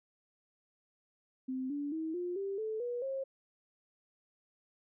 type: tone with pitch steps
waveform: sine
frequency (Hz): 259.6 / 288 / 319.6 / 354.6 / 393.5 / 436.6 / 484.4 / 537.5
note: C4 / D4 / D#4 / F4 / G4 / A4 / B4 / C5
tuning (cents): -13 / -34 / +47 / +26 / +7 / -13 / -34 / +47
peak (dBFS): -34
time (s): 1.48-3.24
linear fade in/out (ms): 10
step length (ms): 220
effects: none